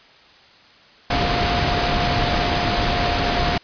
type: tone in noise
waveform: sine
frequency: 705 Hz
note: F5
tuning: 16 cents sharp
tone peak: -24 dBFS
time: 1.1-3.58 s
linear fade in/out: 5 ms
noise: pink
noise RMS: -20 dBFS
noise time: 1.1-3.58 s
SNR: -7 dB
effects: white hiss -49 dBFS RMS until 3.63 s + resampled to 11025 Hz